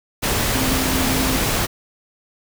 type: tone in noise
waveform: sine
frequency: 260.4 Hz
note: C4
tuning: 8 cents flat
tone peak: -22 dBFS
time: 0.54-1.38 s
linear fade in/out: 20 ms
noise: pink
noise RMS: -20 dBFS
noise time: 0.22-1.67 s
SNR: -5 dB
effects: none